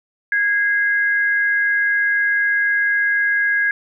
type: tone pair together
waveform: sine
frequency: 1646 / 2082 Hz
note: G#6 / C7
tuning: -16 / -9 cents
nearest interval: major third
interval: 407 cents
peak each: -15 / -24 dBFS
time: 0.32-3.71 s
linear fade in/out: 2 ms
effects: none